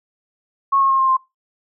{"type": "tone with pitch steps", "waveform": "sine", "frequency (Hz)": [1096, 1084, 1072.2, 1060.5, 1048.9], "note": ["C#6", "C#6", "C6", "C6", "C6"], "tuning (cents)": [-20, -39, 42, 23, 4], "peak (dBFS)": -13, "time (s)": [0.72, 1.17], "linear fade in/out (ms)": 10, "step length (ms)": 90, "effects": ["noise-tail reverb RT60 0.2 s tail -19 dB re dry"]}